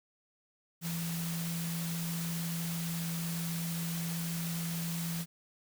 sine tone in noise, 167.6 Hz, E3, 29 cents sharp, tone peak -34 dBFS, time 0.81-5.26 s, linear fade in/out 50 ms, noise white, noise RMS -41 dBFS, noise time 0.81-5.26 s, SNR +4 dB, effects none

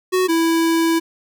square tone pair in turn, 370 / 329.6 Hz, F#4 / E4, 0 / 0 cents, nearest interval major second, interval 200 cents, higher first, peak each -15 dBFS, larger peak neither, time 0.12-0.28 / 0.28-1 s, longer second, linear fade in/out 20 ms, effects none

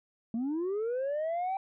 sine linear sweep, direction up, 219.3 to 784 Hz, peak -27 dBFS, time 0.34-1.57 s, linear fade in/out 2 ms, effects tanh soft clip ceiling -28 dBFS

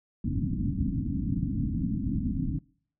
white low-pass noise, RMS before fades -29 dBFS, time 0.24-2.59 s, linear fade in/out 5 ms, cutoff 290 Hz, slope 96 dB/octave, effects noise-tail reverb RT60 0.6 s tail -26 dB re dry

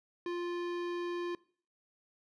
sine tone with hard clipping, 349.2 Hz, F4, in tune, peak -36 dBFS, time 0.26-1.35 s, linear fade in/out 2 ms, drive 17 dB, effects noise-tail reverb RT60 0.5 s tail -22 dB re dry + resampled to 22050 Hz

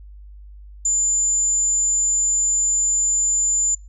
sine tone, 7100 Hz, A8, 15 cents sharp, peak -16 dBFS, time 0.85-3.75 s, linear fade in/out 5 ms, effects noise-tail reverb RT60 0.2 s tail -19 dB re dry + added 50 Hz sine -38 dBFS peak until 3.88 s

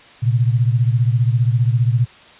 sine beating tone pair, 116.54 / 131.54 Hz, A#2 / C3, 0 / +10 cents, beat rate 15 Hz, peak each -14 / -18 dBFS, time 0.22-2.06 s, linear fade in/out 20 ms, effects white hiss -44 dBFS RMS until 2.39 s + resampled to 8000 Hz

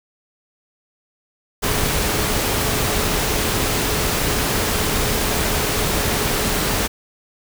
sine tone in noise, 423.9 Hz, G#4, 35 cents sharp, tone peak -30 dBFS, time 1.62-6.88 s, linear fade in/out 20 ms, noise pink, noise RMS -20 dBFS, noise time 1.62-6.88 s, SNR -13 dB, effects none

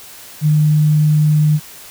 sine tone, 151.7 Hz, D#3, 44 cents flat, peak -9 dBFS, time 0.41-1.6 s, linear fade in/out 50 ms, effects white hiss -37 dBFS RMS until 1.9 s

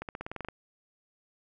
accelerating click train, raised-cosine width 0.5 ms, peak -22 dBFS, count 10, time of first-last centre 0.02-0.486 s, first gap 68 ms, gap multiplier 0.93, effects none

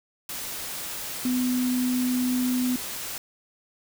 sine tone in noise, 250.8 Hz, B3, 27 cents sharp, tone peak -22 dBFS, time 1.25-2.76 s, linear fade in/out 2 ms, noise white, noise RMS -34 dBFS, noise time 0.29-3.18 s, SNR +9 dB, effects none

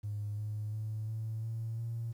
triangle tone with pitch steps, 104 / 106.19 / 108.42 / 110.69 / 113.02 / 115.4 Hz, G#2 / G#2 / A2 / A2 / A2 / A#2, +3 / +39 / -25 / +11 / +47 / -17 cents, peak -31 dBFS, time 0.03-2.13 s, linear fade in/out 20 ms, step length 350 ms, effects tanh soft clip ceiling -32 dBFS + 11-bit

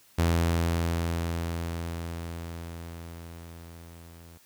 sawtooth tone with level ramp, 84.1 Hz, E2, 35 cents sharp, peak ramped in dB -17 to -44 dBFS, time 0.18-4.38 s, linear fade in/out 10 ms, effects white hiss -59 dBFS RMS until 4.45 s

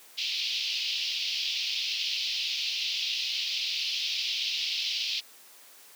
pink band-pass noise, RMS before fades -31 dBFS, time 0.17-5.21 s, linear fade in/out 20 ms, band 2600 to 5200 Hz, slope 48 dB/octave, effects white hiss -53 dBFS RMS until 5.95 s + high-pass 300 Hz 12 dB/octave

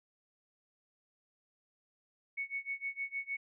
sine tone with tremolo, 2217 Hz, C#7, in tune, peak -33 dBFS, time 2.37-3.37 s, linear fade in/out 10 ms, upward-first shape sine, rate 6.5 Hz, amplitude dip 95%, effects none

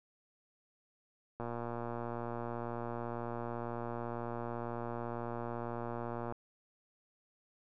click train, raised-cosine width 1 ms, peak -26 dBFS, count 582, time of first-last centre 1.4-6.324 s, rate 118 Hz, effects none

